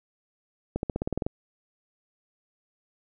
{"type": "accelerating click train", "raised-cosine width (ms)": 2, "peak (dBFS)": -14, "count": 10, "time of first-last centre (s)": [0.76, 1.265], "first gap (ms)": 71, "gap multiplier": 0.94, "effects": []}